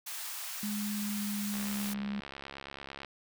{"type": "high-pass noise", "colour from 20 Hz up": "white", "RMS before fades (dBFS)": -40, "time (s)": [0.06, 1.94], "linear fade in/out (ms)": 10, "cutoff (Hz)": 750, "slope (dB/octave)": 24}
{"type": "tone with pitch glide", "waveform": "sine", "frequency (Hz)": [207.7, 204.1], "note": ["G#3", "G#3"], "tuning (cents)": [0, -30], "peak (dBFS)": -33, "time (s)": [0.63, 2.2], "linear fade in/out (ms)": 2, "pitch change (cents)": -30, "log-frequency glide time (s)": [0.86, 1.66]}
{"type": "click train", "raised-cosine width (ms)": 0.3, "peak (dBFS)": -26, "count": 105, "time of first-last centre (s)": [1.54, 3.047], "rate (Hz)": 69}
{"effects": []}